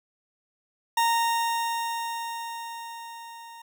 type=tone with level ramp; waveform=40% pulse; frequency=926 Hz; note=A#5; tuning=12 cents flat; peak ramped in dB=-19 to -42 dBFS; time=0.97-3.62 s; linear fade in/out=5 ms; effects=none